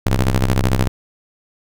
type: ring-modulated tone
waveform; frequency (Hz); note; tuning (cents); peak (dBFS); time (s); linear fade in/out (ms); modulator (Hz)
sawtooth; 64.7; C2; -19; -7; 0.06-0.88; 0; 39
effects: none